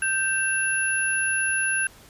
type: tone cluster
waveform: sine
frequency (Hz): 1561 / 2704 / 10350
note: G6 / E7 / E9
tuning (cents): -8 / +43 / -33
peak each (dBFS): -23 / -30 / -27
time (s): 0.02-1.87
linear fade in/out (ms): 2
effects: pink hiss -50 dBFS RMS until 2.09 s + resampled to 32000 Hz